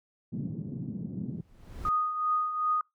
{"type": "band-pass noise", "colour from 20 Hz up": "white", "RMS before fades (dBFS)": -36, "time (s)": [0.32, 1.41], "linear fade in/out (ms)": 5, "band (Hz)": [130, 220], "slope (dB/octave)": 24}
{"type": "noise with exponential growth", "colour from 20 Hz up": "brown", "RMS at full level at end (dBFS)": -34, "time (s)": [1.24, 1.89], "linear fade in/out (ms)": 1, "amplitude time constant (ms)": 140}
{"type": "tone with tremolo", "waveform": "sine", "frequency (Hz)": 1240, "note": "D#6", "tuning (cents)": -6, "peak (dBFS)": -23, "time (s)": [1.85, 2.81], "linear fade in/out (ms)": 2, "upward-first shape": "triangle", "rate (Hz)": 2.6, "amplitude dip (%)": 65}
{"effects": ["noise-tail reverb RT60 0.2 s tail -26 dB re dry"]}